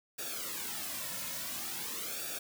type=noise with flanger; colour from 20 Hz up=white; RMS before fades=-39 dBFS; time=0.18-2.39 s; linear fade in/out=10 ms; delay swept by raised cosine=0.96 to 2.56 ms; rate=0.48 Hz; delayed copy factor=-0.85; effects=none